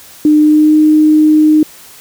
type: tone with pitch glide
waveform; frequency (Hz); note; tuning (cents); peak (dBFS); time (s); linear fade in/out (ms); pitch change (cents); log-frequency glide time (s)
sine; 302.5 to 307.3; D#4 to D#4; -49 to -21; -4; 0.25-1.63; 2; +28; 0.38-0.76
effects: white hiss -37 dBFS RMS until 2 s